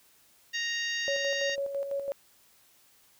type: harmonic tone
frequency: 932.3 Hz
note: A#5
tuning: in tune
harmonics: 2 / 3 / 4 / 5 / 6 / 7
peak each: -32 / -36 / -38 / -40 / -42 / -43 dBFS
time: 0.53-1.56 s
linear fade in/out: 20 ms
type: tone with tremolo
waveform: sine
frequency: 557 Hz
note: C#5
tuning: 8 cents sharp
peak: -28 dBFS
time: 1.08-2.12 s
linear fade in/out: 0 ms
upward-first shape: square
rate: 6 Hz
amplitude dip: 50%
effects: white hiss -62 dBFS RMS until 3.19 s